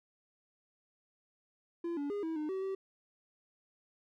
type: tone with pitch steps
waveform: triangle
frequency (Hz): 340.4 / 286.2 / 408.7 / 323.9 / 304.2 / 381.1 / 385.4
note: F4 / D4 / G#4 / E4 / D#4 / G4 / G4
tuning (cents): -44 / -45 / -28 / -30 / -39 / -49 / -29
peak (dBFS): -32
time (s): 1.84-2.75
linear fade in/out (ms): 5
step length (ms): 130
effects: none